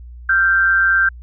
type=tone pair together; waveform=sine; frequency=1383.5 / 1568 Hz; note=F6 / G6; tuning=-17 / 0 cents; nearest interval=major second; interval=217 cents; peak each=-18 / -12 dBFS; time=0.29-1.09 s; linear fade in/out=5 ms; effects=added 60 Hz sine -33 dBFS peak until 1.22 s